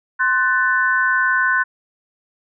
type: chord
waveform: sine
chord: F# diminished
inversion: second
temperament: equal with one note detuned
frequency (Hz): 1046.5 / 1499.8 / 1760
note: C6 / F#6 / A6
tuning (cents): 0 / +23 / 0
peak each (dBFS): -21 / -16 / -21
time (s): 0.19-1.64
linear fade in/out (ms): 20
effects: none